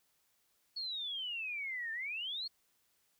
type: exponential two-way sweep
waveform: sine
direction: down then up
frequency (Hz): 4416 to 1773 to 4416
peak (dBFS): -37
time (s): 0.76-2.48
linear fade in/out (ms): 10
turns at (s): 1.92
effects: white hiss -75 dBFS RMS until 3.19 s